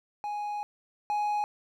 triangle tone pair in turn, 830.6 / 833.9 Hz, G#5 / G#5, 0 / +7 cents, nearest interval unison, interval 7 cents, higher second, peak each -29 / -24 dBFS, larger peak second, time 0.24-0.63 / 1.1-1.44 s, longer first, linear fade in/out 0 ms, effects none

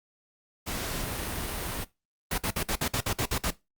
pink noise, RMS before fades -33 dBFS, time 0.66-1.85 s, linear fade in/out 20 ms
pink noise bursts, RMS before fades -28 dBFS, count 10, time 2.31-3.506 s, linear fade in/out 5 ms, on 71 ms, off 54 ms
effects noise-tail reverb RT60 0.2 s tail -18 dB re dry + Opus 48 kbps

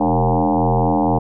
sine tone with frequency modulation, 293.7 Hz, D4, in tune, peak -13 dBFS, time 0-1.19 s, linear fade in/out 10 ms, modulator 84.2 Hz, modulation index 7.2, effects none

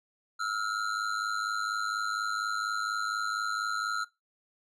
square ring-modulated tone, 1364 Hz, F6, 41 cents flat, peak -27 dBFS, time 0.39-4.05 s, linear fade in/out 20 ms, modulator 52.1 Hz, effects noise-tail reverb RT60 0.2 s tail -18 dB re dry + low-pass 7000 Hz 12 dB/octave

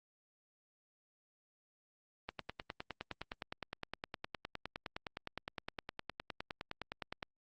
click train, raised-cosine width 0.3 ms, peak -24 dBFS, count 49, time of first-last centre 2.29-7.228 s, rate 9.72 Hz, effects Opus 32 kbps

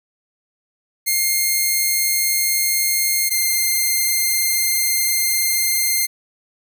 5% pulse tone pair in turn, 2124 / 2103 Hz, C7 / C7, +25 / +8 cents, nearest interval unison, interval 17 cents, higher first, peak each -6 dBFS, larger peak neither, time 1.06-3.3 / 3.3-6.07 s, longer second, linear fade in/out 20 ms, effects none

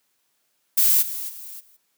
violet noise with level steps, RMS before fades -17 / -30 / -38 / -55 dBFS, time 0.77-1.77 s, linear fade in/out 10 ms, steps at 1.01 / 1.28 / 1.59 s, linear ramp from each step 20 ms, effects white hiss -70 dBFS RMS until 1.97 s + high-pass 150 Hz 12 dB/octave

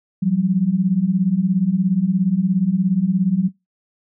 sine beating tone pair, 174.61 / 191.61 Hz, F3 / G3, 0 / -39 cents, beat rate 17 Hz, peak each -19 / -17 dBFS, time 0.22-3.49 s, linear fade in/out 10 ms, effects noise-tail reverb RT60 0.2 s tail -20 dB re dry

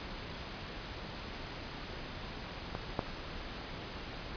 clicks, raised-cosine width 1 ms, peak -23 / -16 dBFS, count 2, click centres 2.751 / 2.992 s, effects pink hiss -43 dBFS RMS until 4.36 s + resampled to 11025 Hz

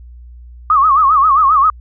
sine tone with vibrato, 1174.7 Hz, D6, in tune, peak -7 dBFS, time 0.7-1.7 s, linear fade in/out 2 ms, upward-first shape sine, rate 7.5 Hz, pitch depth 160 cents each way, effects added 60 Hz sine -33 dBFS peak until 1.8 s

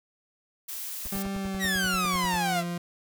blue noise, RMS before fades -36 dBFS, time 0.68-1.23 s, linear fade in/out 10 ms
brown noise bursts, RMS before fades -37 dBFS, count 14, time 1.05-2.358 s, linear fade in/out 0 ms, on 21 ms, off 78 ms
40% pulse tone with pitch glide, 196 to 173.61 Hz, G3 to F3, 0 to -10 cents, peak -29 dBFS, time 1.12-2.78 s, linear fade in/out 5 ms, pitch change -210 cents, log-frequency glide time 1.35-2.61 s
sawtooth exponential sweep, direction down, 1975.5 to 654 Hz, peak -22 dBFS, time 1.59-2.64 s, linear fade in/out 50 ms
effects none

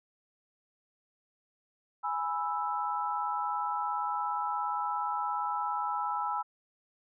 sine chord, E major, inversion first, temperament equal, 830.6 / 987.8 / 1318.5 Hz, G#5 / B5 / E6, 0 / 0 / 0 cents, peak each -34 dBFS, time 2.03-6.43 s, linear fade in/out 20 ms, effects none

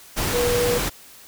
sine tone in noise, 484.3 Hz, B4, 34 cents flat, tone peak -19 dBFS, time 0.33-0.79 s, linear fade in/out 20 ms, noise pink, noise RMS -24 dBFS, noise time 0.16-0.9 s, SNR +2 dB, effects white hiss -46 dBFS RMS until 1.27 s

